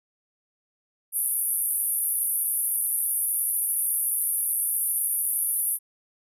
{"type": "band-pass noise", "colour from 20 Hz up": "pink", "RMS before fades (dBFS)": -26, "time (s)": [1.12, 5.79], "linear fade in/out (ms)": 50, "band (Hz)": [9600, 13000], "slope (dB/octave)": 96, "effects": []}